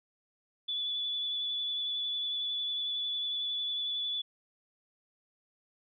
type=tone with vibrato; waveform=sine; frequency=3449 Hz; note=A7; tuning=35 cents flat; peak=-31 dBFS; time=0.68-4.22 s; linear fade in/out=10 ms; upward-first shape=triangle; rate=11 Hz; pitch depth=17 cents each way; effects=none